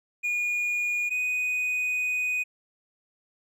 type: tone pair in turn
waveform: triangle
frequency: 2440 / 2490 Hz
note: D#7 / D#7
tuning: -34 / +1 cents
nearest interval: unison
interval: 35 cents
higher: second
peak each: -23 dBFS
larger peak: neither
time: 0.23-1.1 / 1.1-2.44 s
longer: second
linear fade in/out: 20 ms
effects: none